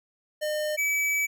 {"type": "tone pair in turn", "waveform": "square", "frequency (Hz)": [607, 2292], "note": ["D#5", "D7"], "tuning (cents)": [-43, -43], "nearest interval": "octave + major seventh", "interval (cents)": 2300, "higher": "second", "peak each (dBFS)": [-27, -24], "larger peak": "second", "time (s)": [[0.41, 0.77], [0.77, 1.27]], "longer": "second", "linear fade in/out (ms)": 20, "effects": []}